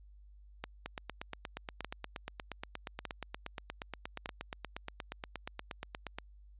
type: two click trains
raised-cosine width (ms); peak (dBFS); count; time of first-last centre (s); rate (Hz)
0.3; -22 / -23; 4 / 46; 0.64-4.259 / 0.86-6.185; 0.829 / 8.45
effects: added 50 Hz sine -54 dBFS peak until 6.59 s + resampled to 8000 Hz